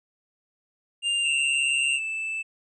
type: tone with pitch glide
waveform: square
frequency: 2800 to 2776 Hz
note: F7 to F7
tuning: +4 to -11 cents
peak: -23 dBFS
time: 1.02-2 s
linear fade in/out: 50 ms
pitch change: -15 cents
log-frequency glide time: 1.14-1.36 s
type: tone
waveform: triangle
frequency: 2637 Hz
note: E7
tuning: in tune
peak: -26 dBFS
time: 1.24-2.43 s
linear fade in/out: 20 ms
effects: resampled to 22050 Hz